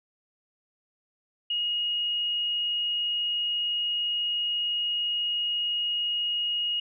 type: tone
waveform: sine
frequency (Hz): 2877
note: F#7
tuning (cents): -49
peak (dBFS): -25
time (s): 1.5-6.8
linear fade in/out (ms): 5
effects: none